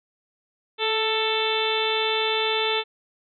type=harmonic tone with a mistuned harmonic; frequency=442 Hz; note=A4; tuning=8 cents sharp; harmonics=1 / 2 / 3 / 4 / 5 / 6 / 7 / 8 / 9; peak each=-26 / -29 / -32 / -35 / -32 / -30 / -33 / -27 / -36 dBFS; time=0.78-2.84 s; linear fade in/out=50 ms; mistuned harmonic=1; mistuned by=-18 cents; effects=none